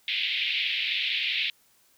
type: band-pass noise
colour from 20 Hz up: pink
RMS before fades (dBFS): -28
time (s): 0.08-1.5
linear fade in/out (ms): 2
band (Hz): 2200 to 3800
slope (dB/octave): 48
effects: white hiss -63 dBFS RMS until 1.97 s